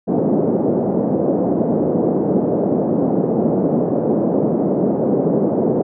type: band-pass noise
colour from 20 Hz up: pink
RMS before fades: -17 dBFS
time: 0.07-5.83 s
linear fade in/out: 20 ms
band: 180 to 580 Hz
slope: 24 dB/octave
effects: none